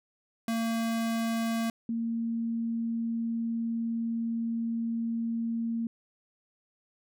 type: tone pair in turn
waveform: square / sine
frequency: 227.8 / 229.9 Hz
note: A#3 / A#3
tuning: -40 / -24 cents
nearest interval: unison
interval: 16 cents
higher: second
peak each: -28 dBFS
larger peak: neither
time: 0.48-1.7 / 1.89-5.87 s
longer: second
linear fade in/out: 2 ms
effects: none